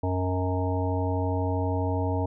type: harmonic tone with a mistuned harmonic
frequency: 92.3 Hz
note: F#2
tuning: 4 cents flat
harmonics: 1 / 3 / 5 / 7 / 9 / 10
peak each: -26 / -31 / -33 / -34 / -36 / -36 dBFS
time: 0.03-2.26 s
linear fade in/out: 5 ms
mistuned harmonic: 7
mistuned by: -20 cents
effects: none